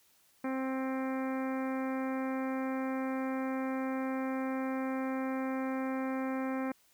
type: harmonic tone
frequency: 263.4 Hz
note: C4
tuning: 12 cents sharp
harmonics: 1 / 2 / 3 / 4 / 5 / 6 / 7 / 8 / 9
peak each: -33 / -39 / -43 / -45 / -47 / -49 / -50 / -51 / -52 dBFS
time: 0.44-6.72 s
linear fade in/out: 5 ms
effects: white hiss -67 dBFS RMS until 6.93 s